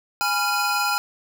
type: tone cluster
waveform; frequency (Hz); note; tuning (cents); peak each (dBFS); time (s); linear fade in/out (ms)
square; 826 / 990 / 1385 / 2496 / 5020; G#5 / B5 / F6 / D#7 / D#8; -10 / +4 / -15 / +5 / +15; -26 / -32 / -24 / -32 / -31; 0.21-0.98; 0
effects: none